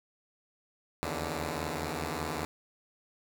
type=tone cluster; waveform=5% pulse; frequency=78.5 / 83.5 / 146 Hz; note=D#2 / E2 / D3; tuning=+16 / +23 / -10 cents; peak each=-26 dBFS; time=1.03-2.45 s; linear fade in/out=0 ms; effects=none